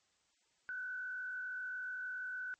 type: tone with frequency modulation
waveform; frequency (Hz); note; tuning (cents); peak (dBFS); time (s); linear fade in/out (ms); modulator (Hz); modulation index
sine; 1500; F#6; +23; -39; 0.69-2.54; 0; 46.9; 0.65
effects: white hiss -75 dBFS RMS until 2.59 s + MP3 32 kbps